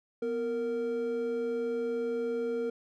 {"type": "tone pair together", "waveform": "triangle", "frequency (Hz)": [246.1, 463.3], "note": ["B3", "A#4"], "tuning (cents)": [-6, -11], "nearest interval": "major seventh", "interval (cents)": 1095, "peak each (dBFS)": [-35, -28], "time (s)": [0.22, 2.7], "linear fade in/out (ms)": 5, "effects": []}